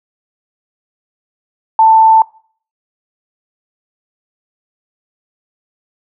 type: tone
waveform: sine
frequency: 887 Hz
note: A5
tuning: 14 cents sharp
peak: -4 dBFS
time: 1.79-2.22 s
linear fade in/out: 2 ms
effects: noise-tail reverb RT60 0.5 s tail -22 dB re dry